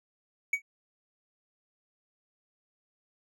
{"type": "tone with exponential decay", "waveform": "triangle", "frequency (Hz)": 2257, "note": "C#7", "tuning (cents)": 31, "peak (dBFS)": -19, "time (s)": [0.53, 0.62], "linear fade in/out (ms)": 5, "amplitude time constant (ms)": 18, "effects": []}